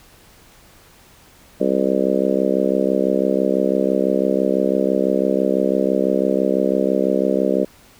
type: harmonic tone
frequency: 66 Hz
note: C2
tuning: 16 cents sharp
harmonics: 3 / 4 / 5 / 6 / 7 / 8 / 9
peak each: -23 / -23 / -23 / -23 / -23 / -23 / -23 dBFS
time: 1.6-7.65 s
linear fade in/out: 10 ms
effects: pink hiss -49 dBFS RMS until 7.99 s